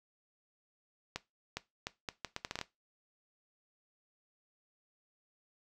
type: accelerating click train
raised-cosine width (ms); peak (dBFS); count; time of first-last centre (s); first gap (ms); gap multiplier
0.2; -19; 11; 1.16-2.613; 410; 0.73
effects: noise-tail reverb RT60 0.2 s tail -17 dB re dry